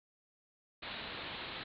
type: low-pass noise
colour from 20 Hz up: white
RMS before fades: -44 dBFS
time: 0.82-1.64 s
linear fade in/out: 10 ms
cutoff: 4200 Hz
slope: 96 dB/octave
effects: none